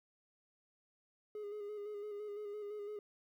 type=tone with vibrato; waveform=triangle; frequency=415.3 Hz; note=G#4; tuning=in tune; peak=-39 dBFS; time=1.35-2.99 s; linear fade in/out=2 ms; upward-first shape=square; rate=5.9 Hz; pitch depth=29 cents each way; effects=tanh soft clip ceiling -35 dBFS + 13-bit